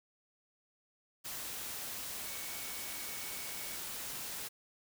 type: tone in noise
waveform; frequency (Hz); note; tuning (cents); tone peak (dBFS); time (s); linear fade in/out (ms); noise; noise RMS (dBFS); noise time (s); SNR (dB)
sine; 2234; C#7; +13; -52; 2.23-3.77; 20; white; -42; 1.24-4.49; -13
effects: none